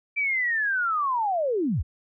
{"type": "linear sweep", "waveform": "sine", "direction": "down", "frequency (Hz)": [2349, 47.15], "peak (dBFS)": -22, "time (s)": [0.16, 1.83], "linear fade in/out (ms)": 20, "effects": []}